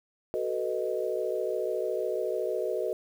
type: chord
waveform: sine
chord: B dominant seventh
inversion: second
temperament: equal with one note detuned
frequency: 373.9 / 440 / 493.9 / 622.3 Hz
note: F#4 / A4 / B4 / D#5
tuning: +18 / 0 / 0 / 0 cents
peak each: -33 dBFS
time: 0.34-2.93 s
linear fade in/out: 0 ms
effects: 9-bit